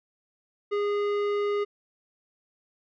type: tone with tanh clipping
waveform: sine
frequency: 410.4 Hz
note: G#4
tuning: 21 cents flat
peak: -26 dBFS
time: 0.71-1.65 s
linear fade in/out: 20 ms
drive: 14 dB
effects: none